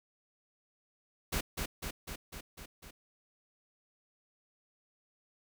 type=noise with echo; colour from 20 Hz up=pink; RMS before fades=-33 dBFS; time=1.32-1.41 s; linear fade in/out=10 ms; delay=250 ms; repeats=6; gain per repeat=-3 dB; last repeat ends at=2.91 s; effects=none